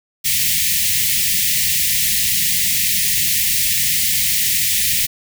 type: band-stop noise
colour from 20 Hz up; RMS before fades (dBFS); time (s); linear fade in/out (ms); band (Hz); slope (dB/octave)
white; -17; 0.24-5.07; 20; 210 to 1800; 96
effects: none